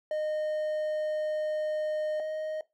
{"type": "tone pair in turn", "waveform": "triangle", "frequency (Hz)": [614, 621.9], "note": ["D#5", "D#5"], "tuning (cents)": [-23, -1], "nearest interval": "unison", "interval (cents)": 22, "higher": "second", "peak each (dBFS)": [-26, -29], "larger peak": "first", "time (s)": [[0.11, 2.2], [2.2, 2.61]], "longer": "first", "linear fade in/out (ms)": 2, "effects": ["noise-tail reverb RT60 0.2 s tail -19 dB re dry"]}